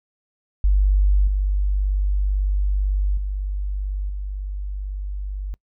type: tone with level steps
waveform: sine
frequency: 49 Hz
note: G1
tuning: in tune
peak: -13 / -17 / -22 / -25 dBFS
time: 0.64-5.54 s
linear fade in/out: 0 ms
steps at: 1.27 / 3.17 / 4.09 s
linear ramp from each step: 5 ms
effects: noise-tail reverb RT60 0.1 s tail -25 dB re dry